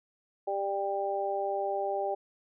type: harmonic tone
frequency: 197.8 Hz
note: G3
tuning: 16 cents sharp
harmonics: 2 / 3 / 4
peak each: -34 / -33 / -32 dBFS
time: 0.47-2.15 s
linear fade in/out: 10 ms
effects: none